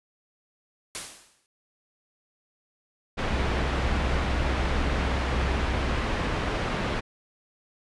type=noise with exponential decay; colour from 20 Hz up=white; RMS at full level=-31 dBFS; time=0.95-1.46 s; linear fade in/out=0 ms; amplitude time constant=110 ms
type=low-pass noise; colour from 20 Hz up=pink; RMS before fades=-28 dBFS; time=3.17-7.01 s; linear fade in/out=20 ms; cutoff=2700 Hz; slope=12 dB/octave
type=tone; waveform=sine; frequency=65.41 Hz; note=C2; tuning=in tune; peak=-27 dBFS; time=3.32-6.02 s; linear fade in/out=10 ms
effects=resampled to 24000 Hz